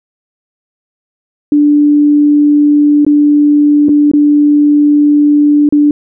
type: tone with dropouts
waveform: sine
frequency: 293.7 Hz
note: D4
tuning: in tune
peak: -4 dBFS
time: 1.52-5.91 s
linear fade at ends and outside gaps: 2 ms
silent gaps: 3.049-3.065 / 3.885-3.891 / 4.115-4.135 / 5.69-5.724 s
effects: none